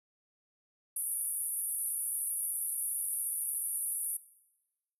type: band-pass noise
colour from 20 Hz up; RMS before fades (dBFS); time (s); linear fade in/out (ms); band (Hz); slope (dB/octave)
pink; -35; 0.96-4.17; 5; 9500 to 12000; 96
effects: noise-tail reverb RT60 1.0 s tail -18 dB re dry